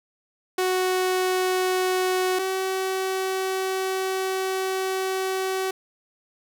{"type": "tone pair in turn", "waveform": "sawtooth", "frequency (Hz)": [370, 379.1], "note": ["F#4", "F#4"], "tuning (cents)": [0, 42], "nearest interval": "unison", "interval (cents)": 42, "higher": "second", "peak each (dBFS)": [-17, -20], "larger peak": "first", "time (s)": [[0.58, 2.39], [2.39, 5.71]], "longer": "second", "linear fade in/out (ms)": 5, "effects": []}